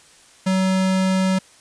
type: tone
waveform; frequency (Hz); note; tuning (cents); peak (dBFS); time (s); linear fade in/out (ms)
square; 188.6; F#3; +33; -17; 0.46-1.39; 10
effects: white hiss -50 dBFS RMS until 1.6 s + resampled to 22050 Hz